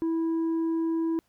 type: tone with tanh clipping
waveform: triangle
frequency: 327.7 Hz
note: E4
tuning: 10 cents flat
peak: -25 dBFS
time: 0.02-1.19 s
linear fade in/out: 0 ms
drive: 8 dB
effects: pink hiss -70 dBFS RMS until 1.28 s